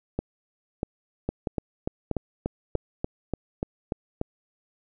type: two click trains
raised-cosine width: 2 ms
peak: -13 / -13 dBFS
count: 5 / 11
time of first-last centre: 0.19-2.754 / 1.29-4.214 s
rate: 1.56 / 3.42 Hz
effects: none